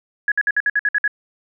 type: tone bursts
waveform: sine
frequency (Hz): 1677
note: G#6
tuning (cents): +16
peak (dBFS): -14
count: 9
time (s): 0.28-1.078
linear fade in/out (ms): 2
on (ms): 38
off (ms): 57
effects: none